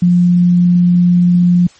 sine tone, 176.5 Hz, F3, 19 cents sharp, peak -6 dBFS, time 0.02-1.67 s, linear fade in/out 5 ms, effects white hiss -44 dBFS RMS until 1.79 s + MP3 32 kbps

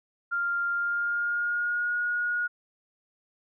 sine tone with pitch glide, 1396 to 1443.6 Hz, F6 to F#6, -1 to -43 cents, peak -25 dBFS, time 0.31-2.48 s, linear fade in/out 20 ms, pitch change +58 cents, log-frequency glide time 0.71-1.95 s, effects none

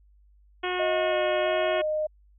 harmonic tone, 362.8 Hz, F#4, 34 cents flat, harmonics 1 / 2 / 3 / 4 / 5 / 6 / 7 / 8 / 9, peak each -30 / -33 / -35 / -36 / -37 / -38 / -38 / -39 / -40 dBFS, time 0.63-1.82 s, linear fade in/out 10 ms
sine tone with vibrato, 622.3 Hz, D#5, in tune, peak -24 dBFS, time 0.79-2.07 s, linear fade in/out 10 ms, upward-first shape square, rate 1.5 Hz, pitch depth 22 cents each way
effects added 50 Hz sine -55 dBFS peak until 2.38 s

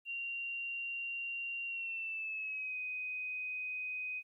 sine tone with pitch glide, 2764 to 2505 Hz, F7 to D#7, -19 to +11 cents, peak -37 dBFS, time 0.05-4.23 s, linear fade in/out 50 ms, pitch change -170 cents, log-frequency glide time 1.66-2.77 s, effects 13-bit

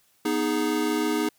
square chord, G# minor, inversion first, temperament equal with one note detuned, 245 / 311.1 / 415.3 Hz, B3 / D#4 / G#4, -14 / 0 / 0 cents, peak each -30 / -26 / -29 dBFS, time 0.25-1.29 s, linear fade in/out 5 ms, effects white hiss -64 dBFS RMS until 1.38 s

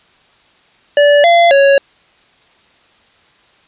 square tone with pitch steps, 580 / 685 / 555 Hz, D5 / F5 / C#5, -22 / -34 / +2 cents, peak -6 dBFS, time 0.97-1.78 s, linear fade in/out 2 ms, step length 270 ms, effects white hiss -50 dBFS RMS until 3.67 s + resampled to 8000 Hz

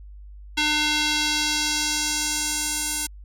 square tone with band-pass filter sweep, 301.2 Hz, D4, 44 cents sharp, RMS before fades -24 dBFS, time 0.57-3.07 s, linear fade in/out 10 ms, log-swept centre 3300 to 9400 Hz, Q 1.3, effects added 50 Hz sine -39 dBFS peak until 3.24 s

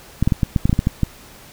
clicks, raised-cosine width 5 ms, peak -3 dBFS, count 11, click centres 0.226 / 0.275 / 0.322 / 0.432 / 0.562 / 0.655 / 0.695 / 0.729 / 0.791 / 0.871 / 1.033 s, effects pink hiss -43 dBFS RMS until 1.52 s

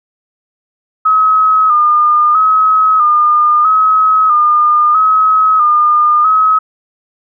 sine tone with vibrato, 1244.5 Hz, D#6, in tune, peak -6 dBFS, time 1.05-6.59 s, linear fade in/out 10 ms, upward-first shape square, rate 0.77 Hz, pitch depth 46 cents each way, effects none

